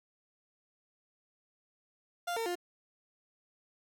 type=tone with pitch steps; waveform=30% pulse; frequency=698 / 455.4 / 352.7 Hz; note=F5 / A#4 / F4; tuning=-1 / -40 / +17 cents; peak=-30 dBFS; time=2.27-2.555 s; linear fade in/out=10 ms; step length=95 ms; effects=none